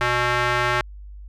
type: tone with band-pass filter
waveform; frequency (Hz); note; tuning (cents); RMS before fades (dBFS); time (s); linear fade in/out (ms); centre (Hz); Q
square; 122.2; B2; -18; -21; 0.01-0.81; 0; 1600; 1.3
effects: added 50 Hz sine -36 dBFS peak until 1.28 s